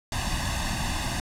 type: noise with comb filter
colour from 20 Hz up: pink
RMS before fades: -28 dBFS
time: 0.12-1.2 s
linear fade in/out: 2 ms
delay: 1.1 ms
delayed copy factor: +1
effects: low-pass 9000 Hz 12 dB/octave